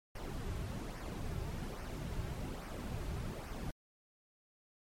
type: noise with flanger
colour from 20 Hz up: brown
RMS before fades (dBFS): -41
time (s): 0.15-3.71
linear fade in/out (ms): 5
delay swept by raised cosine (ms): 0.26 to 4.16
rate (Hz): 1.2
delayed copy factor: -0.55
effects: MP3 64 kbps